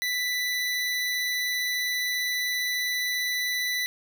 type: tone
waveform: 25% pulse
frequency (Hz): 1983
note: B6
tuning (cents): +7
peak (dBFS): -22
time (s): 0.02-3.86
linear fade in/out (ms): 0
effects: none